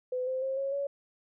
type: tone with pitch steps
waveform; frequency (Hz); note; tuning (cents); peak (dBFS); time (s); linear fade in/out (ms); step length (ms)
sine; 505 / 518.6 / 532.6 / 546.9 / 561.6; B4 / C5 / C5 / C#5 / C#5; +39 / -15 / +31 / -23 / +22; -29; 0.12-0.87; 5; 150
effects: none